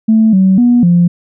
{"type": "tone with pitch steps", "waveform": "sine", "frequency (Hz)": [220.7, 189.5, 242.2, 173.8], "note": ["A3", "F#3", "B3", "F3"], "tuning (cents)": [5, 42, -34, -8], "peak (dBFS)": -4, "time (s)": [0.08, 1.08], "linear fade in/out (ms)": 10, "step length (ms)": 250, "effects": ["tanh soft clip ceiling 0 dBFS"]}